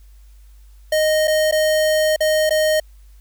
square tone with dropouts, 620 Hz, D#5, 6 cents flat, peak -15 dBFS, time 0.92-2.8 s, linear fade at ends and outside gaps 5 ms, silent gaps 1.274-1.278 / 1.513-1.523 / 2.162-2.205 / 2.495-2.506 s, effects added 50 Hz sine -42 dBFS peak until 3.2 s + white hiss -60 dBFS RMS until 3.2 s

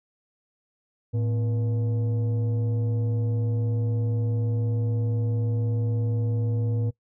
sine tone with frequency modulation, 110.5 Hz, A2, 8 cents sharp, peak -21 dBFS, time 1.13-6.91 s, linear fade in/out 20 ms, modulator 368 Hz, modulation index 0.4, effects noise-tail reverb RT60 0.1 s tail -21 dB re dry + tanh soft clip ceiling -18 dBFS

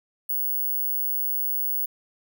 sine tone, 15680 Hz, B9, 14 cents flat, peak -23 dBFS, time 0.29-1.86 s, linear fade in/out 10 ms, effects none

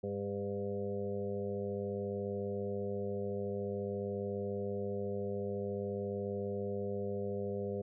harmonic tone with a mistuned harmonic, 100.5 Hz, G2, 44 cents sharp, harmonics 1 / 2 / 4 / 5 / 6 / 7, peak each -43 / -41 / -39 / -40 / -48 / -53 dBFS, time 0.03-7.82 s, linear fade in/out 10 ms, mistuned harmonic 6, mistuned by -18 cents, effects none

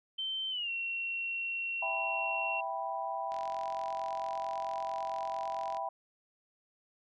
sine tone with pitch glide, 3099 to 2729 Hz, G7 to F7, -21 to -41 cents, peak -33 dBFS, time 0.18-2.61 s, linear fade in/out 10 ms, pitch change -220 cents, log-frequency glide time 0.5-0.7 s
sine chord, E minor, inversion none, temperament equal with one note detuned, 659.3 / 784 / 984.3 Hz, E5 / G5 / B5, 0 / 0 / -6 cents, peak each -39 / -37 / -38 dBFS, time 1.82-5.89 s, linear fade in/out 5 ms
click train, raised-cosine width 0.2 ms, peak -31 dBFS, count 110, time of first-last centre 3.32-5.769 s, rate 44.5 Hz
effects none

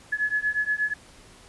sine beating tone pair, 1700 / 1708.4 Hz, G#6 / G#6, +40 / +48 cents, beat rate 8.4 Hz, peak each -26 dBFS, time 0.12-0.94 s, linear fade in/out 10 ms, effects pink hiss -51 dBFS RMS until 1.48 s + resampled to 24000 Hz

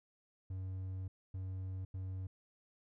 triangle tone bursts at uneven times, 94 Hz, F#2, 28 cents sharp, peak -37 dBFS, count 3, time 0.5-1.08 / 1.34-1.85 / 1.94-2.27 s, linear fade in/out 5 ms, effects none

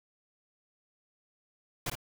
pink noise with echo, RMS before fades -33 dBFS, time 1.86-1.9 s, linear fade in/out 5 ms, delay 54 ms, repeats 1, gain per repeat -6 dB, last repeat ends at 1.954 s, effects none

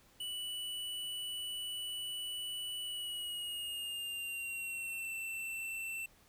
square tone with pitch glide, 2960 to 2683 Hz, F#7 to E7, 0 to +30 cents, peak -39 dBFS, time 0.2-6.06 s, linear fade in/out 5 ms, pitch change -170 cents, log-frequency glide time 2.82-5.11 s, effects pink hiss -65 dBFS RMS until 6.28 s

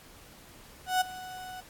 35% pulse tone with ADSR envelope, 740 Hz, F#5, in tune, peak -20 dBFS, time 0.86-1.61 s, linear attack 150 ms, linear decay 13 ms, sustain -18 dB, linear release 13 ms, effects pink hiss -53 dBFS RMS until 1.69 s + AAC 64 kbps

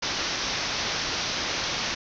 white low-pass noise, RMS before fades -29 dBFS, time 0.02-1.95 s, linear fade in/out 10 ms, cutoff 6100 Hz, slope 96 dB/octave, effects none

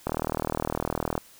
click train, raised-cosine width 1 ms, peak -12 dBFS, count 45, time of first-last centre 0.07-1.178 s, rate 39.7 Hz, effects white hiss -53 dBFS RMS until 1.39 s

